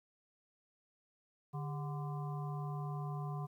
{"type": "harmonic tone with a mistuned harmonic", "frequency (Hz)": 146.83, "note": "D3", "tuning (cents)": 0, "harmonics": [1, 3, 5, 7, 8], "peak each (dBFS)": [-38, -51, -49, -49, -55], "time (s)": [1.53, 3.47], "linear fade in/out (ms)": 20, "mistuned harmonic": 3, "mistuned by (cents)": -150, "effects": ["12-bit"]}